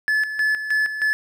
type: tone with tremolo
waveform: triangle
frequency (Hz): 1726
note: A6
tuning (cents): -34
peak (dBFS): -15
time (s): 0.08-1.13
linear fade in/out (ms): 0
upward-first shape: square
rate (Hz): 3.2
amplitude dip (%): 65
effects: none